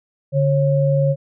sine tone pair together, 144.2 / 544.4 Hz, D3 / C#5, -31 / -31 cents, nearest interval octave + major seventh, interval 2300 cents, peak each -15 / -18 dBFS, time 0.32-1.16 s, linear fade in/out 50 ms, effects none

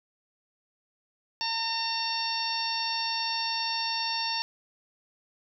harmonic tone with a mistuned harmonic, 910 Hz, A#5, 42 cents flat, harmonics 1 / 2 / 3 / 4 / 5 / 6, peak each -33 / -40 / -36 / -38 / -33 / -33 dBFS, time 1.41-4.42 s, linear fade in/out 0 ms, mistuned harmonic 5, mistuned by -22 cents, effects none

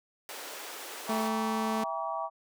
pink high-pass noise, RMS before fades -42 dBFS, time 0.29-1.28 s, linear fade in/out 0 ms, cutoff 380 Hz, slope 24 dB/octave
sine chord, E diminished seventh, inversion none, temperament just, 659.3 / 791.1 / 949.3 / 1139.2 Hz, E5 / G5 / Bb5 / Db6, 0 / +16 / +31 / +47 cents, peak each -36 / -37 / -37 / -36 dBFS, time 1.06-2.3 s, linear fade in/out 50 ms
sawtooth tone, 220 Hz, A3, in tune, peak -26 dBFS, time 1.09-1.84 s, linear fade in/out 5 ms
effects none

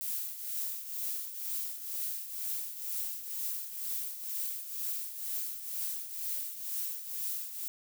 violet noise with tremolo, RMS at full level -34 dBFS, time 0.01-7.68 s, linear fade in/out 0 ms, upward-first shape triangle, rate 2.1 Hz, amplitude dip 70%, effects none

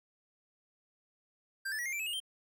square tone with pitch steps, 1582 / 1745.2 / 1925.3 / 2124 / 2343 / 2585 / 2852 / 3146 Hz, G6 / A6 / B6 / C7 / D7 / E7 / F7 / G7, +15 / -15 / -45 / +25 / -5 / -34 / +36 / +6 cents, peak -35 dBFS, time 1.65-2.202 s, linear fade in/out 10 ms, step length 69 ms, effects none

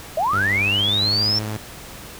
sine linear sweep, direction up, 587.3 to 5440 Hz, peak -17 dBFS, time 0.17-1.39 s, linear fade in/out 5 ms
sawtooth tone with pitch glide, 98.8 to 107.12 Hz, G2 to A2, +14 to -46 cents, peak -21 dBFS, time 0.33-1.57 s, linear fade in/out 0 ms, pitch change +140 cents, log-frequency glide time 0.55-1.41 s
effects pink hiss -38 dBFS RMS until 2.19 s

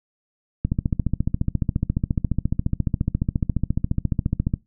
click train, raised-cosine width 5 ms, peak -8 dBFS, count 57, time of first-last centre 0.65-4.539 s, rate 14.4 Hz, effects noise-tail reverb RT60 0.2 s tail -21 dB re dry

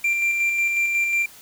triangle tone with tremolo, 2368 Hz, D7, 14 cents sharp, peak -16 dBFS, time 0.04-1.26 s, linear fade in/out 5 ms, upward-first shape square, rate 5.5 Hz, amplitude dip 30%, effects white hiss -46 dBFS RMS until 1.41 s

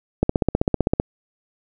click train, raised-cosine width 2 ms, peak -3 dBFS, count 13, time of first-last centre 0.23-0.999 s, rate 15.6 Hz, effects none

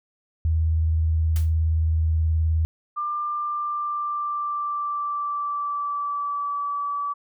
sine tone with vibrato, 80.1 Hz, E2, 49 cents flat, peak -18 dBFS, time 0.45-2.65 s, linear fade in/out 0 ms, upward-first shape sine, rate 19 Hz, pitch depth 33 cents each way
white noise with exponential decay, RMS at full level -35 dBFS, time 1.36-1.54 s, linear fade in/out 0 ms, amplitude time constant 38 ms
sine tone with pitch glide, 1192 to 1150.1 Hz, D6 to D6, +25 to -37 cents, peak -24 dBFS, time 2.96-7.14 s, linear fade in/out 20 ms, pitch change -62 cents, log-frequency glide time 3.26-6.62 s
effects none

